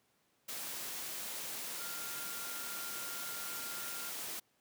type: tone in noise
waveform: sine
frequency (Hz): 1396.9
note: F6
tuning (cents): 0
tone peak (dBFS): -48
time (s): 1.79-4.1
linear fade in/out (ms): 10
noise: white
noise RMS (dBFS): -42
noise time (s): 0.48-4.4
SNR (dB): -9
effects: pink hiss -74 dBFS RMS until 4.6 s + high-pass 150 Hz 12 dB/octave